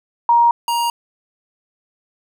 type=tone pair in turn; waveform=sine / square; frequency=942 / 942 Hz; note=A#5 / A#5; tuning=+18 / +18 cents; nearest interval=unison; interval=0 cents; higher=neither; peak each=-9 / -17 dBFS; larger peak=first; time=0.29-0.51 / 0.68-0.9 s; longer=neither; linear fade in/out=2 ms; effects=none